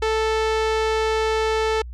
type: tone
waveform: sawtooth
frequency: 440 Hz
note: A4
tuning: in tune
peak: -15 dBFS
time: 0.02-1.82 s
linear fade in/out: 5 ms
effects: added 60 Hz sine -32 dBFS peak until 1.93 s + low-pass 5000 Hz 12 dB/octave